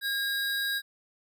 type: tone pair together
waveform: square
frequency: 1624 / 3850 Hz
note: G#6 / B7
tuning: -39 / -45 cents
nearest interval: octave + minor third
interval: 1494 cents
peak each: -30 / -33 dBFS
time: 0.01-0.82 s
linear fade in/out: 50 ms
effects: none